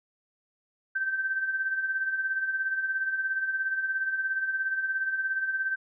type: tone with tremolo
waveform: sine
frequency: 1554 Hz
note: G6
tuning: 16 cents flat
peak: -24 dBFS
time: 0.95-5.76 s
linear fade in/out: 10 ms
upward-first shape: sine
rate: 17 Hz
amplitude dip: 55%
effects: none